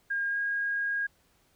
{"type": "tone with pitch glide", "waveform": "sine", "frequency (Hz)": [1618, 1632.1], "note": ["G#6", "G#6"], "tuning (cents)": [-46, -31], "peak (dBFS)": -27, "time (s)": [0.1, 1.07], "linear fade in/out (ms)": 10, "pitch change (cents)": 15, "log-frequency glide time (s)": [0.28, 0.37], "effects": ["pink hiss -67 dBFS RMS until 1.55 s"]}